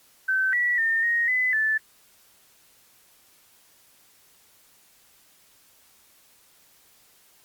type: tone with pitch steps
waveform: sine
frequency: 1538 / 1944 / 1815 / 1871 / 2011 / 1751 Hz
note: G6 / B6 / A#6 / A#6 / B6 / A6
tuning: -33 / -28 / -47 / +6 / +31 / -9 cents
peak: -20 dBFS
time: 0.28-1.78 s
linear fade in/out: 10 ms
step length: 250 ms
effects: white hiss -58 dBFS RMS until 7.44 s + Opus 48 kbps